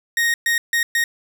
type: tone bursts at uneven times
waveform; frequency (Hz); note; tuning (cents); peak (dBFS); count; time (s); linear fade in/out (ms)
40% pulse; 1864.7; A#6; 0; -15; 4; 0.17-0.34 / 0.46-0.58 / 0.73-0.83 / 0.95-1.04; 2
effects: 7-bit